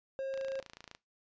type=tone; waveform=triangle; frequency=537 Hz; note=C5; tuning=45 cents sharp; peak=-32 dBFS; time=0.19-0.6 s; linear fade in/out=0 ms
type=click train; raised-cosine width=0.2 ms; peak=-30 dBFS; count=18; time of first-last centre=0.34-0.949 s; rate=27.9 Hz
effects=noise-tail reverb RT60 0.2 s tail -21 dB re dry + resampled to 16000 Hz